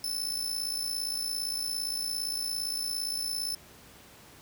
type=tone with amplitude modulation; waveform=sawtooth; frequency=5274 Hz; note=E8; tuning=in tune; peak=-25 dBFS; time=0.04-3.55 s; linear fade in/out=2 ms; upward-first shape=sine; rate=57.5 Hz; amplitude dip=65%; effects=pink hiss -53 dBFS RMS until 4.41 s + high-pass 60 Hz 12 dB/octave